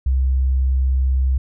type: tone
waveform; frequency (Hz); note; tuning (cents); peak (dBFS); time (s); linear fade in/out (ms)
sine; 65.41; C2; 0; -14; 0.06-1.38; 5
effects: none